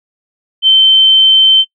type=tone; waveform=sine; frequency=3096 Hz; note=G7; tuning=22 cents flat; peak=-3 dBFS; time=0.62-1.65 s; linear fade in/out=50 ms; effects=noise-tail reverb RT60 0.1 s tail -22 dB re dry